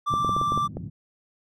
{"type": "tone", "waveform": "triangle", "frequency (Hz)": 1174.7, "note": "D6", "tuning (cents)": 0, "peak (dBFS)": -20, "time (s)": [0.06, 0.68], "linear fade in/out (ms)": 20}
{"type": "band-pass noise", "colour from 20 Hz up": "white", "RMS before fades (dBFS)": -36, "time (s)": [0.09, 0.9], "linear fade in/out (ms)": 20, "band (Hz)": [100, 180], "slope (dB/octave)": 24}
{"type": "clicks", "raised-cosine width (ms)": 2, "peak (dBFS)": -17, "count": 8, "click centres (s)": [0.139, 0.247, 0.293, 0.365, 0.414, 0.521, 0.576, 0.77]}
{"effects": []}